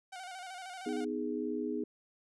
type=tone with vibrato; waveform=sawtooth; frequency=740 Hz; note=F#5; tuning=in tune; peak=-39 dBFS; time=0.12-1.05 s; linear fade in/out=10 ms; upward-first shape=square; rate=13 Hz; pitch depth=55 cents each way
type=chord; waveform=sine; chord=G# minor; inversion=first; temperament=just; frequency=249.2 / 311.5 / 415.3 Hz; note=B3 / D#4 / G#4; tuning=+16 / +2 / 0 cents; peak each=-37 dBFS; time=0.86-1.84 s; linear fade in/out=5 ms
effects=resampled to 24000 Hz